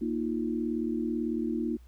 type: chord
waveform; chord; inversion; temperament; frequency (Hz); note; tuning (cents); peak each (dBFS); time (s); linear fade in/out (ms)
sine; Bb suspended fourth; none; equal; 233.1 / 311.1 / 349.2; Bb3 / Eb4 / F4; 0 / 0 / 0; -31 / -32 / -34; 0.01-1.77; 10
effects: added 60 Hz sine -49 dBFS peak until 1.87 s + pink hiss -67 dBFS RMS until 1.87 s